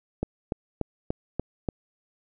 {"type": "click train", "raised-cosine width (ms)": 2, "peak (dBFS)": -13, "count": 6, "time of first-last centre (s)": [0.23, 1.688], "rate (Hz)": 3.43, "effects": []}